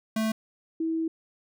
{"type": "tone pair in turn", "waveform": ["square", "sine"], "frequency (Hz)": [220, 324.6], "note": ["A3", "E4"], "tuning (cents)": [0, -27], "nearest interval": "perfect fifth", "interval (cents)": 673, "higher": "second", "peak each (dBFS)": -25, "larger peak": "neither", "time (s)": [[0.16, 0.32], [0.8, 1.08]], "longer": "second", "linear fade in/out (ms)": 5, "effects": []}